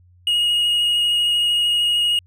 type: tone with vibrato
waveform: triangle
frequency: 2878 Hz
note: F#7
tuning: 49 cents flat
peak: -14 dBFS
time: 0.27-2.19 s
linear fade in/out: 2 ms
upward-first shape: triangle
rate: 13 Hz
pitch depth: 14 cents each way
effects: added 89 Hz sine -49 dBFS peak until 2.26 s